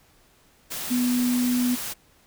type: tone in noise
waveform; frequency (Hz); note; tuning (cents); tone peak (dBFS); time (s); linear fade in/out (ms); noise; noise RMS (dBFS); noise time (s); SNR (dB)
sine; 246.9; B3; 0; -20; 0.9-1.76; 20; white; -32; 0.7-1.94; +9
effects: pink hiss -59 dBFS RMS until 2.26 s